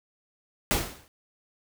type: noise with exponential decay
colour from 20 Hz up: pink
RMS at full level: -21 dBFS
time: 0.71-1.08 s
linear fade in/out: 0 ms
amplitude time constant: 79 ms
effects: none